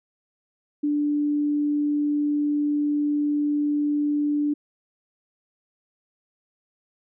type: tone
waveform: sine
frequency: 293.7 Hz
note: D4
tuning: in tune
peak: -20 dBFS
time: 0.83-4.54 s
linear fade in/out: 10 ms
effects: none